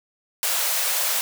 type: high-pass noise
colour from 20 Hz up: white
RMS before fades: -23 dBFS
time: 0.43-1.21 s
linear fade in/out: 0 ms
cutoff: 470 Hz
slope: 96 dB/octave
effects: none